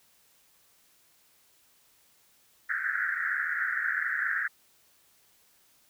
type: band-pass noise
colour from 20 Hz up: white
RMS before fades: -30 dBFS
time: 2.69-4.48 s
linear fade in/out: 10 ms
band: 1400 to 1900 Hz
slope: 96 dB/octave
effects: white hiss -64 dBFS RMS until 5.89 s